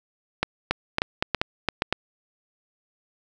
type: clicks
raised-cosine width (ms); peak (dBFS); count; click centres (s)
0.3; -5; 10; 0.43 / 0.71 / 0.984 / 1.019 / 1.225 / 1.347 / 1.415 / 1.687 / 1.821 / 1.926
effects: none